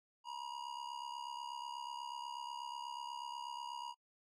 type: tone with amplitude modulation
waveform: square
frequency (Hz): 956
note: A#5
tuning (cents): +43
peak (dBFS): -40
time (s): 0.24-3.95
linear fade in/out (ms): 50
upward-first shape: sine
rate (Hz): 68.2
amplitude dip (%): 75
effects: noise-tail reverb RT60 0.1 s tail -24 dB re dry + low-pass 6000 Hz 12 dB/octave